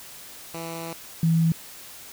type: tone pair in turn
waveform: 10% pulse / sine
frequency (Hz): 165.6 / 163.89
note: E3 / E3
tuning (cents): +8 / -10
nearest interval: unison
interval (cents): 18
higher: first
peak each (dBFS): -24 / -17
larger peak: second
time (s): 0.54-0.93 / 1.23-1.52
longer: first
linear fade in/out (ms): 2
effects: white hiss -43 dBFS RMS until 2.12 s